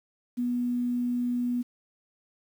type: tone with quantisation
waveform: sine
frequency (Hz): 244.1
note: B3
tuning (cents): -20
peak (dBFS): -25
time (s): 0.37-1.63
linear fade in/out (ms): 20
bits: 9
effects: none